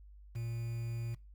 triangle tone with quantisation, 116.54 Hz, A#2, in tune, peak -34 dBFS, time 0.35-1.15 s, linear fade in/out 10 ms, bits 9, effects noise-tail reverb RT60 0.3 s tail -22 dB re dry + added 50 Hz sine -52 dBFS peak until 1.34 s

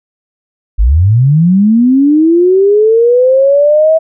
sine linear sweep, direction up, 44.97 to 649 Hz, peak -4 dBFS, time 0.78-3.99 s, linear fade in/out 20 ms, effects none

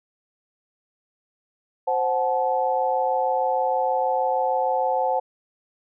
sine chord, F# diminished, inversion second, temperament equal with one note detuned, 523.3 / 740 / 866.4 Hz, C5 / F#5 / A5, 0 / 0 / -27 cents, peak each -24 dBFS, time 1.87-5.2 s, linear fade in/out 10 ms, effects none

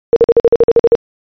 sine tone bursts, 466.2 Hz, A#4, in tune, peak -3 dBFS, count 11, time 0.13-0.952 s, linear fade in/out 0 ms, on 32 ms, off 47 ms, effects resampled to 11025 Hz

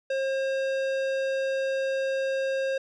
sine tone with tanh clipping, 536 Hz, C5, 42 cents sharp, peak -27 dBFS, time 0.1-2.78 s, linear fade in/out 5 ms, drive 16 dB, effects none

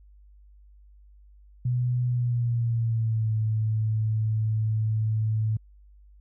sine tone with pitch glide, 123.47 to 109.37 Hz, B2 to A2, 0 to -10 cents, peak -22 dBFS, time 1.65-5.57 s, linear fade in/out 5 ms, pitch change -210 cents, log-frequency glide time 2.07-3.33 s, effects added 50 Hz sine -50 dBFS peak until 6.2 s

